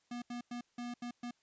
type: tone bursts at uneven times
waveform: square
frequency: 241.5 Hz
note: B3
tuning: 39 cents flat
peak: -40 dBFS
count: 6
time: 0.11-0.22 / 0.3-0.41 / 0.51-0.61 / 0.78-0.94 / 1.02-1.11 / 1.23-1.31 s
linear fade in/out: 5 ms
effects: white hiss -75 dBFS RMS until 1.42 s + resampled to 16000 Hz